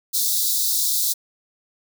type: high-pass noise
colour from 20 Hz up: white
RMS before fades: -21 dBFS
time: 0.13-1.14 s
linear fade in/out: 20 ms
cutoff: 3600 Hz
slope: 96 dB/octave
effects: none